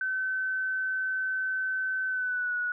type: tone with pitch glide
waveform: sine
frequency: 1527 to 1464 Hz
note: G6 to F#6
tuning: -46 to -19 cents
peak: -27 dBFS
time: 0.01-2.72 s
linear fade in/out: 2 ms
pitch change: -73 cents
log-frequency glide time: 2.07-2.55 s
effects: none